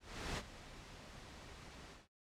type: noise with ADSR envelope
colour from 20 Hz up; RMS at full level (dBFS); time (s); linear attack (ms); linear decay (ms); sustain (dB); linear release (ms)
pink; -40; 0-2.08; 370; 51; -14; 170
effects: noise-tail reverb RT60 0.1 s tail -18 dB re dry + low-pass 6000 Hz 12 dB/octave